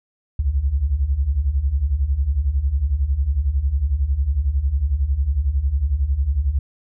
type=beating tone pair; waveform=sine; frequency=61.9 / 72.9 Hz; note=B1 / D2; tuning=+5 / -12 cents; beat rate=11 Hz; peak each=-22 / -18 dBFS; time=0.39-6.59 s; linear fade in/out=5 ms; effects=none